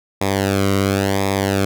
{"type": "tone with flanger", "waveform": "sawtooth", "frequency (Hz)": 98, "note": "G2", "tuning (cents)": 0, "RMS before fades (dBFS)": -18, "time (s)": [0.21, 1.65], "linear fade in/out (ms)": 5, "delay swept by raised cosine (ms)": [0.68, 1.18], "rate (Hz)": 0.94, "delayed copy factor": -0.8, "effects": []}